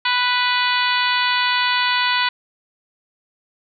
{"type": "harmonic tone", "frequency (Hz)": 493.9, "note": "B4", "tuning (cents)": 0, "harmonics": [2, 3, 4, 5, 6, 7, 8, 9], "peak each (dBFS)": [-21, -23, -24, -25, -26, -26, -27, -28], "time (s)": [0.05, 2.29], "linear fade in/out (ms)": 5, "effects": []}